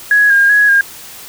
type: tone with vibrato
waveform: sine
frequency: 1643 Hz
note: G#6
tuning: 19 cents flat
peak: -6 dBFS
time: 0.11-0.81 s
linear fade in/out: 2 ms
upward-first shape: square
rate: 2.6 Hz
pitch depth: 29 cents each way
effects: white hiss -33 dBFS RMS until 1.28 s